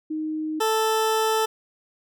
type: tone pair in turn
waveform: sine / 20% pulse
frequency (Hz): 311.1 / 440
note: D#4 / A4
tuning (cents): 0 / 0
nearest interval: tritone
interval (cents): 600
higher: second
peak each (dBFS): -25 / -15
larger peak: second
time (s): 0.1-0.6 / 0.6-1.46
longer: second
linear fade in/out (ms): 10
effects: none